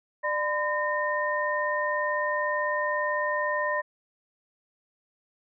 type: tone cluster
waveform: sine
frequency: 597 / 1013 / 1831 Hz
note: D5 / B5 / A#6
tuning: +28 / +44 / -32 cents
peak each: -29 dBFS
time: 0.23-3.82 s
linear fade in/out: 20 ms
effects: none